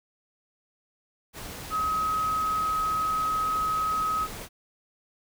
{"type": "tone in noise", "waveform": "sine", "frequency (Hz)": 1271, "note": "D#6", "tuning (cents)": 36, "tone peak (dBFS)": -24, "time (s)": [1.7, 4.28], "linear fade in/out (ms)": 50, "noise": "pink", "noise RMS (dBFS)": -39, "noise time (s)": [1.33, 4.49], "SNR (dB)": 12, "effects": []}